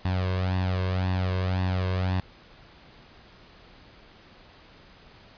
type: tone with flanger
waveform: sawtooth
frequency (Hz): 92.5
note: F#2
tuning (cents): 0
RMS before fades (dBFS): -26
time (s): 0.05-2.2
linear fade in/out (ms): 0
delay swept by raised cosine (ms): 1.1 to 1.9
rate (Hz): 1.9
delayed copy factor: +0.65
effects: pink hiss -52 dBFS RMS until 5.37 s + resampled to 11025 Hz